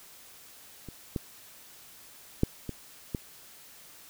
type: clicks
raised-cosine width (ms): 3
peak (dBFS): -28 / -17 / -9 / -21 / -17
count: 5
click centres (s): 0.887 / 1.162 / 2.434 / 2.693 / 3.148
effects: white hiss -52 dBFS RMS until 4.09 s